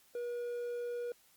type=tone with hard clipping; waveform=triangle; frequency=480.9 Hz; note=B4; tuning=46 cents flat; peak=-37 dBFS; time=0.15-1.12 s; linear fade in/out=2 ms; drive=6 dB; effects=white hiss -66 dBFS RMS until 1.36 s + Opus 48 kbps